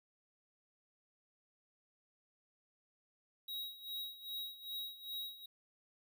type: tone with tremolo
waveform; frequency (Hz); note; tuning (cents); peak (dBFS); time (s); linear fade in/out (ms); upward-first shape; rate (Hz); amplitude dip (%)
square; 3822; A#7; +43; -40; 3.48-5.46; 5; sine; 2.5; 80
effects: none